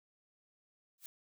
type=noise with exponential growth; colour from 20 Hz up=blue; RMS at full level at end=-43 dBFS; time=0.98-1.06 s; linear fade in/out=1 ms; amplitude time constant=17 ms; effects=none